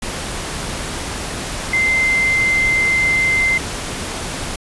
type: tone in noise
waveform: sine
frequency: 2079 Hz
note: C7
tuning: 12 cents flat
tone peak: -13 dBFS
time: 1.73-3.58 s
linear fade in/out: 5 ms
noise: pink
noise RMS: -25 dBFS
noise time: 0.02-4.56 s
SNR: +9 dB
effects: resampled to 24000 Hz